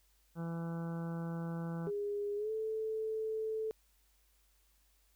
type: harmonic tone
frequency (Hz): 167.1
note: E3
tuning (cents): +24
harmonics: 1 / 2 / 3 / 4 / 5 / 6 / 7 / 8 / 9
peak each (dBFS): -37 / -48 / -48 / -55 / -53 / -58 / -57 / -57 / -57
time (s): 0.35-1.91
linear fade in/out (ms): 50
type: tone with pitch glide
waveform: sine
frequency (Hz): 409.2 to 438.6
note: G#4 to A4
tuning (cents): -26 to -6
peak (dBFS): -34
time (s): 1.87-3.71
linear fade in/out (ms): 0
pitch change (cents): +120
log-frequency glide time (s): 2.36-2.51
effects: added 50 Hz sine -70 dBFS peak until 5.15 s + white hiss -73 dBFS RMS until 5.15 s